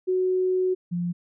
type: tone pair in turn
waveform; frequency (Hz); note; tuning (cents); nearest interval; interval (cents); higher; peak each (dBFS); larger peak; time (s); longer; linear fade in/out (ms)
sine; 370 / 174.62; F#4 / F3; 0 / 0; octave + minor second; 1300; first; -20 / -24; first; 0.07-0.75 / 0.91-1.13; first; 20
effects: none